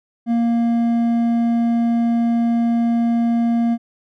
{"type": "tone with hard clipping", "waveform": "triangle", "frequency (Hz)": 233.4, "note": "A#3", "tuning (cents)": 2, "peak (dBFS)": -16, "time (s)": [0.26, 3.78], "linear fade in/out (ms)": 50, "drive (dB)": 9, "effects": []}